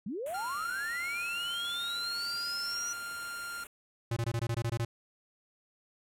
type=linear sweep; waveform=sine; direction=up; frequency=169.8 to 5890 Hz; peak=-34 dBFS; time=0.06-2.93 s; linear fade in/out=5 ms
type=band-stop noise; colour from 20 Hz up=white; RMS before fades=-46 dBFS; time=0.26-3.67 s; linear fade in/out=2 ms; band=3200 to 7400 Hz; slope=48 dB/octave
type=tone; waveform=45% pulse; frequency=1396 Hz; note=F6; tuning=1 cent flat; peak=-38 dBFS; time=0.34-3.64 s; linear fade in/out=5 ms
type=tone bursts; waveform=square; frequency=116.54 Hz; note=A#2; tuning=in tune; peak=-30 dBFS; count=10; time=4.11-4.85 s; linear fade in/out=5 ms; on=56 ms; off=20 ms
effects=low-pass 12000 Hz 12 dB/octave